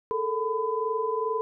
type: tone cluster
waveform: sine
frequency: 430 / 452.4 / 1005 Hz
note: A4 / A4 / B5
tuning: -40 / +48 / +30 cents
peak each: -30 / -29 / -29 dBFS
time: 0.11-1.41 s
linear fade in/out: 0 ms
effects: none